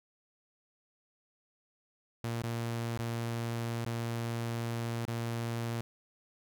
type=tone with dropouts; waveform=sawtooth; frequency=116.54 Hz; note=A#2; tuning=in tune; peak=-29 dBFS; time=2.24-5.81 s; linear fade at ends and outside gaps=0 ms; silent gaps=2.421-2.436 / 2.974-2.991 / 3.848-3.863 / 5.052-5.079 s; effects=none